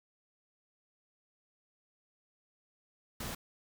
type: noise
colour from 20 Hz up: pink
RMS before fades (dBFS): -40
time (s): 3.2-3.35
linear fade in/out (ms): 5
effects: none